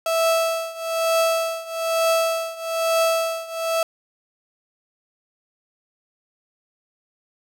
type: tone with tremolo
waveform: 35% pulse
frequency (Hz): 657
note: E5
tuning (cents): -6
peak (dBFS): -14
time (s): 0.06-3.83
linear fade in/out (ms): 2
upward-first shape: triangle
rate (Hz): 1.1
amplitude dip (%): 90
effects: none